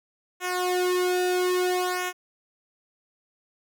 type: tone with flanger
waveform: sawtooth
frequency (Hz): 362.5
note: F#4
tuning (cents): -35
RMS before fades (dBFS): -25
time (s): 0.4-2.13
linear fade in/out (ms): 50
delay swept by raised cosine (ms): 0.22 to 1.82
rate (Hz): 0.6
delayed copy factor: -0.9
effects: none